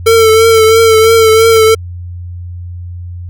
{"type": "tone with vibrato", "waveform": "square", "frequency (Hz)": 447.4, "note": "A4", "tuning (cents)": 29, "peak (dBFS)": -4, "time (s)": [0.06, 1.75], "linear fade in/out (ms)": 10, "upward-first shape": "triangle", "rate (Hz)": 3, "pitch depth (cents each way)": 40, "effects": ["added 88 Hz sine -21 dBFS peak until 3.29 s"]}